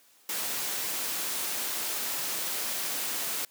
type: noise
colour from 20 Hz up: white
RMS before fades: -32 dBFS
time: 0.29-3.45 s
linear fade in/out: 2 ms
effects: white hiss -61 dBFS RMS until 3.5 s + high-pass 200 Hz 12 dB/octave